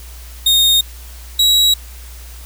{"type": "tone pair in turn", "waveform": "40% pulse", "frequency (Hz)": [3700, 3872], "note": ["A#7", "B7"], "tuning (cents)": [-14, -35], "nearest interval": "minor second", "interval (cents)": 79, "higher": "second", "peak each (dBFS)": -8, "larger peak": "neither", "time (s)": [[0.46, 0.81], [1.39, 1.74]], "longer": "neither", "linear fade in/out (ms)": 5, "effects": ["added 60 Hz sine -32 dBFS peak until 2.45 s", "white hiss -40 dBFS RMS until 2.45 s"]}